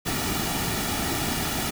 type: noise with comb filter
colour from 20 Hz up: pink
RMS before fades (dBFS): -27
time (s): 0.05-1.71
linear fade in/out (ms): 20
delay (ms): 1.9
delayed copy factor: -0.55
effects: none